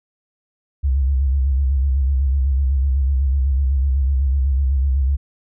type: tone with vibrato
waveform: sine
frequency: 67.4 Hz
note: C#2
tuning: 48 cents flat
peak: -14 dBFS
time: 0.83-5.17 s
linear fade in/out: 20 ms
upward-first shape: square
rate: 8 Hz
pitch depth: 70 cents each way
effects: none